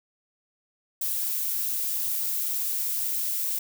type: noise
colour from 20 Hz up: violet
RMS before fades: -28 dBFS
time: 1.01-3.59 s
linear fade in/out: 5 ms
effects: none